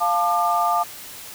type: chord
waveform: sine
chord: D minor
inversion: first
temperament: equal with one note detuned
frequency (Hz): 698.5 / 880 / 1198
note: F5 / A5 / D6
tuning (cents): 0 / 0 / +34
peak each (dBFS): -21 / -23 / -21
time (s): 0-0.84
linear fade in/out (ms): 20
effects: white hiss -38 dBFS RMS until 1.34 s